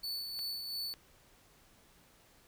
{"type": "tone with tremolo", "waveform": "45% pulse", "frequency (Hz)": 4469, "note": "C#8", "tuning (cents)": 13, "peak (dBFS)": -35, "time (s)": [0.03, 0.94], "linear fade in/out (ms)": 10, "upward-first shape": "sine", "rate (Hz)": 2.9, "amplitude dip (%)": 40}
{"type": "clicks", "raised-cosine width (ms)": 0.2, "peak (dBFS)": -32, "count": 2, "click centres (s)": [0.391, 0.939]}
{"effects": ["pink hiss -64 dBFS RMS until 2.47 s"]}